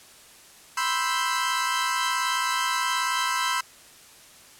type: chord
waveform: sawtooth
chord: C major seventh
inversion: third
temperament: equal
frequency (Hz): 987.8 / 1046.5 / 1318.5 / 1568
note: B5 / C6 / E6 / G6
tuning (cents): 0 / 0 / 0 / 0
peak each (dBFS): -25 / -25 / -25 / -27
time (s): 0.77-3.61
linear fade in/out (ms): 5
effects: white hiss -50 dBFS RMS until 4.59 s + low-pass 11000 Hz 12 dB/octave